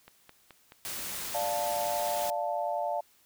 click train, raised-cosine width 0.3 ms, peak -32 dBFS, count 7, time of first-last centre 0.08-1.362 s, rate 4.68 Hz
white noise, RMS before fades -37 dBFS, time 0.85-2.3 s, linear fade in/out 0 ms
sine chord, D minor, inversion none, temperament equal, 587.3 / 698.5 / 880 Hz, D5 / F5 / A5, 0 / 0 / 0 cents, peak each -33 / -32 / -34 dBFS, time 1.34-3.01 s, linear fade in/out 10 ms
effects white hiss -64 dBFS RMS until 3.25 s

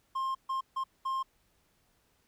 triangle tone bursts at uneven times, 1061 Hz, C6, 24 cents sharp, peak -28 dBFS, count 4, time 0.15-0.35 / 0.49-0.61 / 0.76-0.84 / 1.05-1.23 s, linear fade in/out 10 ms, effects pink hiss -71 dBFS RMS until 2.27 s

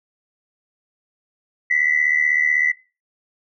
sine tone pair together, 1954 / 2030 Hz, B6 / B6, -19 / +47 cents, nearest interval minor second, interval 66 cents, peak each -17 / -18 dBFS, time 1.7-2.72 s, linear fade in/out 10 ms, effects noise-tail reverb RT60 0.3 s tail -19 dB re dry + tanh soft clip ceiling -7 dBFS

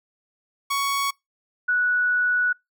sawtooth / sine tone pair in turn, 1115 / 1472.7 Hz, C#6 / F#6, +10 / -9 cents, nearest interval perfect fourth, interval 481 cents, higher second, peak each -18 dBFS, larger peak neither, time 0.7-1.11 / 1.68-2.53 s, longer second, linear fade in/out 10 ms, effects noise-tail reverb RT60 0.2 s tail -26 dB re dry

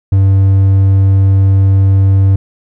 triangle tone, 97 Hz, G2, 18 cents flat, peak -3 dBFS, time 0.12-2.36 s, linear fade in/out 5 ms, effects none

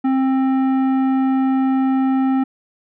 triangle tone with tanh clipping, 264.6 Hz, C4, 20 cents sharp, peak -16 dBFS, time 0.04-2.44 s, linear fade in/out 10 ms, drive 16 dB, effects none

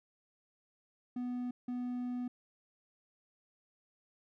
triangle tone bursts at uneven times, 246.9 Hz, B3, in tune, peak -33 dBFS, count 2, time 1.16-1.51 / 1.68-2.28 s, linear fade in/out 5 ms, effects none

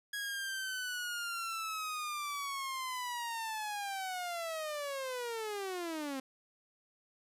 sawtooth linear sweep, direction down, 1661.2 to 260 Hz, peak -33 dBFS, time 0.13-6.2 s, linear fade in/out 5 ms, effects resampled to 32000 Hz + 11-bit

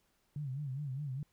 sine tone with vibrato, 138.59 Hz, C#3, in tune, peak -36 dBFS, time 0.36-1.23 s, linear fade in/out 2 ms, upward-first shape sine, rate 4.9 Hz, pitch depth 140 cents each way, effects pink hiss -75 dBFS RMS until 1.32 s

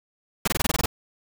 pink noise bursts, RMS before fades -22 dBFS, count 9, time 0.45-0.86 s, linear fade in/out 5 ms, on 26 ms, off 22 ms, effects none

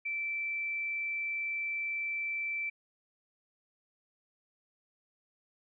sine tone, 2331 Hz, D7, 14 cents flat, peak -32 dBFS, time 0.05-2.7 s, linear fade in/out 10 ms, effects none

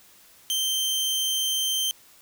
sawtooth tone, 3127 Hz, G7, 5 cents flat, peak -20 dBFS, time 0.5-1.91 s, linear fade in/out 0 ms, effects white hiss -54 dBFS RMS until 2.21 s

